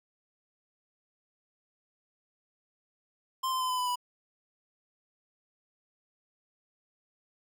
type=tone with pitch steps; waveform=square; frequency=1046.5 / 1033.9 / 1021.4 / 1009.1 / 996.9 / 984.9 Hz; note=C6 / C6 / C6 / B5 / B5 / B5; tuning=0 / -21 / -42 / +37 / +16 / -5 cents; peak=-29 dBFS; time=3.43-3.958 s; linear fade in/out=10 ms; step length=88 ms; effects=none